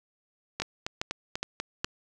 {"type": "two click trains", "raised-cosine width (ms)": 0.2, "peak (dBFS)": [-14, -12], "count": [6, 4], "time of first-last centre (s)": [[0.62, 1.845], [0.6, 1.845]], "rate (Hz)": [4.08, 2.41], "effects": []}